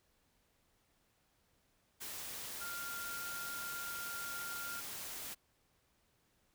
sine tone in noise, 1396.9 Hz, F6, in tune, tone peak -43 dBFS, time 2.6-4.81 s, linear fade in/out 20 ms, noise white, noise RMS -45 dBFS, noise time 2-5.35 s, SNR -1 dB, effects pink hiss -75 dBFS RMS until 6.54 s

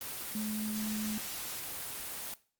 sine tone in noise, 214.5 Hz, A3, 44 cents flat, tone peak -33 dBFS, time 0.35-1.18 s, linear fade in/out 2 ms, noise white, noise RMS -40 dBFS, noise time 0.01-2.34 s, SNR +4 dB, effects noise-tail reverb RT60 0.4 s tail -19 dB re dry + Opus 24 kbps

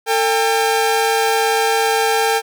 sawtooth tone pair together, 449.6 / 801.6 Hz, A4 / G5, +37 / +38 cents, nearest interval minor seventh, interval 1001 cents, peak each -13 dBFS, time 0.06-2.42 s, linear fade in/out 50 ms, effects none

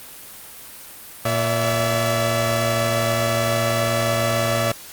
sawtooth tone cluster, 116.2 / 574 / 664 Hz, A#2 / D5 / E5, -5 / -40 / +12 cents, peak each -19 dBFS, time 1.25-4.72 s, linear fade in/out 5 ms, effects white hiss -39 dBFS RMS until 4.92 s + Opus 32 kbps

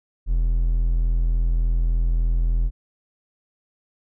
triangle tone, 41.72 Hz, E1, 22 cents sharp, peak -15 dBFS, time 0.26-2.71 s, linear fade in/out 50 ms, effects none

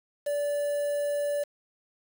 triangle tone with quantisation, 580 Hz, D5, 22 cents flat, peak -24 dBFS, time 0.26-1.44 s, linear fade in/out 10 ms, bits 7, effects none

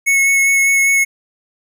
square tone with vibrato, 2195 Hz, C#7, 18 cents flat, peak -11 dBFS, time 0.06-1.05 s, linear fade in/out 20 ms, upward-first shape sine, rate 5 Hz, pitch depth 12 cents each way, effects none

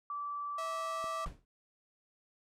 sine tone with pitch glide, 1160 to 1170.8 Hz, D6 to D6, -22 to -6 cents, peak -36 dBFS, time 0.1-1.26 s, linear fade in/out 2 ms, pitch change +16 cents, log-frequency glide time 0.45-1.07 s
sawtooth tone, 650 Hz, E5, 24 cents flat, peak -36 dBFS, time 0.58-1.25 s, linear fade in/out 5 ms
click, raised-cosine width 2 ms, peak -37 dBFS, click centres 1.042 s
brown noise with exponential decay, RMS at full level -37 dBFS, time 1.26-1.45 s, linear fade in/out 0 ms, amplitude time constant 40 ms
effects low-pass 11000 Hz 12 dB/octave

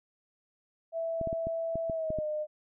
sine tone with pitch glide, 659.3 to 608.1 Hz, E5 to D#5, 0 to -40 cents, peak -30 dBFS, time 0.92-2.47 s, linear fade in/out 50 ms, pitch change -140 cents, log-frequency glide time 1.9-2.26 s
clicks, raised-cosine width 3 ms, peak -24 dBFS, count 8, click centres 1.213 / 1.273 / 1.329 / 1.47 / 1.756 / 1.898 / 2.104 / 2.187 s
effects none

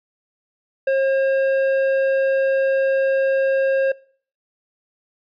sine tone with hard clipping, 538 Hz, C5, 48 cents sharp, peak -17 dBFS, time 0.87-3.92 s, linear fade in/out 5 ms, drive 8 dB, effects noise-tail reverb RT60 0.5 s tail -24 dB re dry + resampled to 11025 Hz

